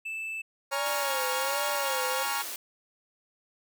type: tone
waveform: triangle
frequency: 2637 Hz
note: E7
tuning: in tune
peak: -31 dBFS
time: 0.05-0.42 s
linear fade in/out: 10 ms
type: tone with vibrato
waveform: triangle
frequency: 546 Hz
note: C#5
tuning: 26 cents flat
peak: -31 dBFS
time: 0.71-2.24 s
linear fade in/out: 20 ms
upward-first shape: sine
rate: 1.3 Hz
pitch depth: 120 cents each way
type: chord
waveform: sawtooth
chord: Bb minor seventh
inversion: third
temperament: equal with one note detuned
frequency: 830.6 / 936.6 / 1108.7 / 1396.9 Hz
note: Ab5 / Bb5 / Db6 / F6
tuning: 0 / +8 / 0 / 0 cents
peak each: -31 dBFS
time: 0.71-2.43 s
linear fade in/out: 20 ms
type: high-pass noise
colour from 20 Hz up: white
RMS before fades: -37 dBFS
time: 0.86-2.56 s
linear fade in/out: 2 ms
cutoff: 270 Hz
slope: 48 dB/octave
effects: none